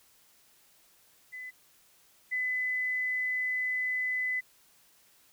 sine tone pair in turn, 2009 / 2009 Hz, B6 / B6, +29 / +29 cents, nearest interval unison, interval 0 cents, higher neither, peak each -39 / -28 dBFS, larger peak second, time 1.32-1.51 / 2.31-4.41 s, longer second, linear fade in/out 20 ms, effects white hiss -63 dBFS RMS until 5.32 s

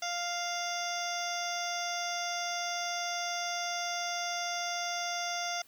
harmonic tone, 698.5 Hz, F5, in tune, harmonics 1 / 2 / 3 / 4 / 5 / 7 / 8 / 9, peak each -36 / -40 / -41 / -46 / -42 / -43 / -41 / -42 dBFS, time 0.02-5.62 s, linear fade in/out 5 ms, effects white hiss -61 dBFS RMS until 5.67 s

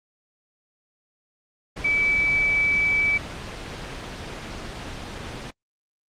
sine tone in noise, 2300 Hz, D7, 37 cents flat, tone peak -18 dBFS, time 1.84-3.18 s, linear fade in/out 10 ms, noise pink, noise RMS -33 dBFS, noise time 1.76-5.51 s, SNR +12 dB, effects low-pass 5000 Hz 12 dB/octave + Opus 24 kbps

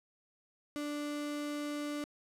35% pulse tone, 293.7 Hz, D4, in tune, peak -34 dBFS, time 0.76-2.04 s, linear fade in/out 0 ms, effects low-pass 12000 Hz 12 dB/octave

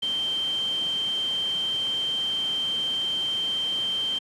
sine tone in noise, 3136 Hz, G7, in tune, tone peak -24 dBFS, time 0.02-4.19 s, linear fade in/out 10 ms, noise pink, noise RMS -40 dBFS, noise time 0.02-4.19 s, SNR +13 dB, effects high-pass 150 Hz 12 dB/octave + low-pass 9000 Hz 12 dB/octave

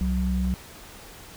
sine tone pair together, 65.41 / 185 Hz, C2 / F#3, 0 / 0 cents, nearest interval octave + tritone, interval 1800 cents, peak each -24 / -25 dBFS, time 0.01-0.54 s, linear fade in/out 0 ms, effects pink hiss -45 dBFS RMS until 1.36 s

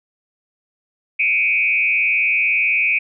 sine tone with frequency modulation, 2400 Hz, D7, 37 cents sharp, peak -14 dBFS, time 1.19-2.99 s, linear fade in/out 10 ms, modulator 118 Hz, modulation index 1.4, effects none

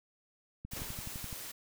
click train, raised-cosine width 5 ms, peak -30 dBFS, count 9, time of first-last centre 0.65-1.328 s, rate 11.8 Hz
white noise, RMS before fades -44 dBFS, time 0.71-1.52 s, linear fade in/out 10 ms
pink noise with exponential decay, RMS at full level -41 dBFS, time 0.76-1.36 s, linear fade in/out 5 ms, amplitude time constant 130 ms
effects none

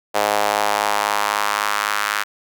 sawtooth tone with high-pass filter sweep, 103.83 Hz, G#2, in tune, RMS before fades -20 dBFS, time 0.14-2.24 s, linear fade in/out 20 ms, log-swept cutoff 640 to 1400 Hz, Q 2.1, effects none

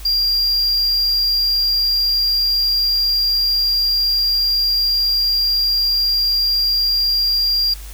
triangle tone, 4778 Hz, D8, 29 cents sharp, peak -13 dBFS, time 0.05-7.74 s, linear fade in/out 5 ms, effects added 50 Hz sine -31 dBFS peak until 7.93 s + white hiss -40 dBFS RMS until 7.93 s

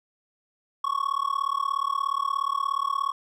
triangle tone with amplitude modulation, 1108.7 Hz, C#6, in tune, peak -18 dBFS, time 0.84-3.12 s, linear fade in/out 5 ms, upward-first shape sine, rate 36.9 Hz, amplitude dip 100%, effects none

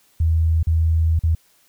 sine tone with dropouts, 81.1 Hz, E2, 28 cents flat, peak -14 dBFS, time 0.2-1.35 s, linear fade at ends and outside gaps 5 ms, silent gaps 0.63-0.67 / 1.192-1.235 s, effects white hiss -58 dBFS RMS until 1.68 s

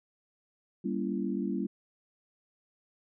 sine chord, G diminished seventh, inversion none, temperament just, 196 / 235.2 / 282.2 / 338.7 Hz, G3 / Bb3 / Db4 / Fb4, 0 / +16 / +31 / +47 cents, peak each -33 / -35 / -36 / -36 dBFS, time 0.84-1.67 s, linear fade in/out 10 ms, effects none

